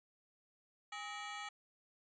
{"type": "ring-modulated tone", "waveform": "20% pulse", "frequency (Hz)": 1046.5, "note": "C6", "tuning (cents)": 0, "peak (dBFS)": -35, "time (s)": [0.92, 1.49], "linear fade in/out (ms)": 5, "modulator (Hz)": 226, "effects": ["resampled to 16000 Hz"]}